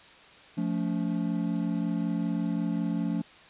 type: chord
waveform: triangle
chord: F augmented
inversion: none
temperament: equal with one note detuned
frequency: 174.61 / 220 / 284 Hz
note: F3 / A3 / C#4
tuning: 0 / 0 / +42 cents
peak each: -28 / -29 / -30 dBFS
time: 0.57-3.22 s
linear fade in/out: 10 ms
effects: white hiss -52 dBFS RMS until 3.49 s + resampled to 8000 Hz